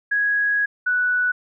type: tone pair in turn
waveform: sine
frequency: 1661.2 / 1480 Hz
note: G#6 / F#6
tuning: 0 / 0 cents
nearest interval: major second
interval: 200 cents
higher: first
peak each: -17 dBFS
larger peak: neither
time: 0.11-0.66 / 0.86-1.32 s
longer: first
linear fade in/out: 10 ms
effects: none